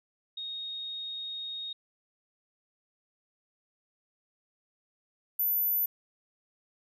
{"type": "tone pair in turn", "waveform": "sine", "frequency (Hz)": [3729, 13994], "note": ["A#7", "A9"], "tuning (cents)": [0, -11], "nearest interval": "octave + major seventh", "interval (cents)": 2289, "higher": "second", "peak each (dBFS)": [-35, -25], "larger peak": "second", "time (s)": [[0.37, 1.73], [5.39, 5.86]], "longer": "first", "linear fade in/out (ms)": 5, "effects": []}